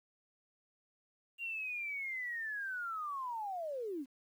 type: linear sweep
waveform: sine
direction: down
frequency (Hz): 2794 to 246.9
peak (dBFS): -37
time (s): 1.38-4.06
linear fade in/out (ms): 50
effects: 11-bit